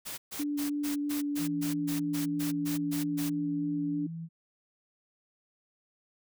white noise bursts, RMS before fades -39 dBFS, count 13, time 0.05-3.3 s, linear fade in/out 20 ms, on 130 ms, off 130 ms
sine tone with vibrato, 290.4 Hz, D4, 19 cents flat, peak -29 dBFS, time 0.39-4.07 s, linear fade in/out 10 ms, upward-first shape square, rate 3.1 Hz, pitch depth 8 cents each way
sine tone, 164.81 Hz, E3, in tune, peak -36 dBFS, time 1.37-4.29 s, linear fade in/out 50 ms
effects none

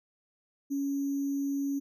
sine tone with sample-and-hold, 279.4 Hz, C#4, 14 cents sharp, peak -28 dBFS, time 0.7-1.8 s, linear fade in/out 20 ms, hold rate 6300 Hz, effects none

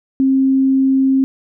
sine tone, 266.9 Hz, C4, 35 cents sharp, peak -10 dBFS, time 0.2-1.24 s, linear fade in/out 0 ms, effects none

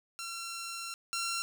10% pulse tone pair in turn, 1361 / 1365.9 Hz, F6 / F6, -45 / -39 cents, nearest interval unison, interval 6 cents, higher second, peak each -30 / -24 dBFS, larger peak second, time 0.19-0.94 / 1.13-1.42 s, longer first, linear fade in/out 0 ms, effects none

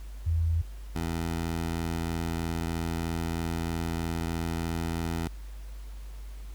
sine / 15% pulse tone pair in turn, 82.41 / 83.13 Hz, E2 / E2, 0 / +15 cents, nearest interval unison, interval 15 cents, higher second, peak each -23 / -23 dBFS, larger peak neither, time 0.26-0.62 / 0.95-5.28 s, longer second, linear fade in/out 10 ms, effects added 50 Hz sine -38 dBFS peak until 6.54 s + pink hiss -56 dBFS RMS until 6.54 s

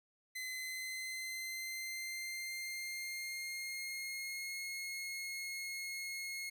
sawtooth tone with pitch glide, 2040 to 2161 Hz, C7 to C#7, -44 to -45 cents, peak -37 dBFS, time 0.35-6.5 s, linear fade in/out 10 ms, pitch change +99 cents, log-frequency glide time 0.48-4.6 s, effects none

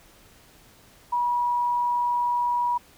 sine tone, 967 Hz, B5, 37 cents flat, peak -21 dBFS, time 1.12-2.78 s, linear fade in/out 10 ms, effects pink hiss -54 dBFS RMS until 2.97 s

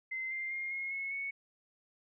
sine tone with pitch steps, 2067 / 2096 / 2125 / 2155 / 2185 / 2215 Hz, C7 / C7 / C7 / C#7 / C#7 / C#7, -22 / +2 / +26 / -49 / -26 / -2 cents, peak -35 dBFS, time 0.11-1.31 s, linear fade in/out 10 ms, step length 200 ms, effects none

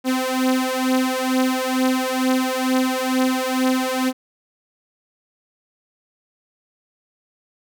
sawtooth beating tone pair, 257 / 259.2 Hz, C4 / C4, -31 / -16 cents, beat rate 2.2 Hz, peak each -17 dBFS, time 0.04-4.13 s, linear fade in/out 50 ms, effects none

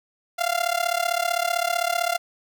sawtooth tone with amplitude modulation, 694 Hz, F5, 11 cents flat, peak -14 dBFS, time 0.38-2.18 s, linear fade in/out 20 ms, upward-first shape sine, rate 35.6 Hz, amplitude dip 90%, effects none

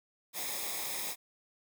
white noise with comb filter, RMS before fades -37 dBFS, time 0.33-1.16 s, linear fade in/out 50 ms, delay 0.68 ms, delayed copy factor -0.65, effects none

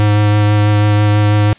square tone with vibrato, 104.5 Hz, G#2, 11 cents sharp, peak -9 dBFS, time 0-1.53 s, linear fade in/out 0 ms, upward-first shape triangle, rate 6.1 Hz, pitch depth 13 cents each way, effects white hiss -42 dBFS RMS until 1.58 s + resampled to 8000 Hz

